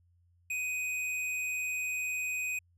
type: tone with amplitude modulation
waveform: square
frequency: 2500 Hz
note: D#7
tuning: 8 cents sharp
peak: -31 dBFS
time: 0.5-2.59 s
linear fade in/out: 5 ms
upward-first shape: sine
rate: 162 Hz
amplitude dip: 30%
effects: added 87 Hz sine -64 dBFS peak until 2.77 s + low-pass 12000 Hz 12 dB/octave